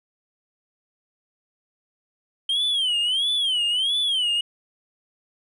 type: tone with vibrato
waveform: sine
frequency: 3136 Hz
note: G7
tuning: in tune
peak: -17 dBFS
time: 2.49-4.41 s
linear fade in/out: 5 ms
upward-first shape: sine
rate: 1.5 Hz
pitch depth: 180 cents each way
effects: tanh soft clip ceiling -19 dBFS